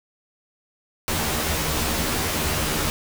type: noise with comb filter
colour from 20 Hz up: pink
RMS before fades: -24 dBFS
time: 1.08-2.9 s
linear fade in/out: 0 ms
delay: 13 ms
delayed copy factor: +0.85
effects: none